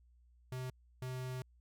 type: tone bursts at uneven times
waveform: square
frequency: 128.1 Hz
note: C3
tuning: 36 cents flat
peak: -40 dBFS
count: 2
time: 0.52-0.7 / 1.02-1.42 s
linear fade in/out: 2 ms
effects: added 60 Hz sine -63 dBFS peak until 1.6 s